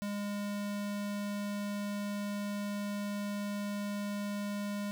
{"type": "tone", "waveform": "square", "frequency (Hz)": 204.2, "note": "G#3", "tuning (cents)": -29, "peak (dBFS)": -35, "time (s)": [0.02, 4.91], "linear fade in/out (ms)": 0, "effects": []}